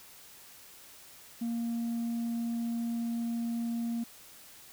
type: tone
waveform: sine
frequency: 233.1 Hz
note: A#3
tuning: in tune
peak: -28 dBFS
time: 1.41-4.04 s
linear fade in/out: 10 ms
effects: tanh soft clip ceiling -29 dBFS + white hiss -53 dBFS RMS until 4.72 s